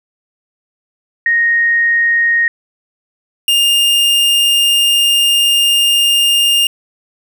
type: tone pair in turn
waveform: sine / 45% pulse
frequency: 1864.7 / 2817 Hz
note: A#6 / F7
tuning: 0 / +14 cents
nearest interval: perfect fifth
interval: 714 cents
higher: second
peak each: -9 dBFS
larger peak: neither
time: 1.26-2.48 / 3.48-6.67 s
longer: second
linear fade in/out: 2 ms
effects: none